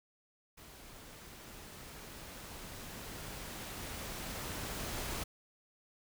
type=noise with level ramp; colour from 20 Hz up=pink; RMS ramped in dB=-54 to -39 dBFS; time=0.57-5.24 s; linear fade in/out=10 ms; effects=none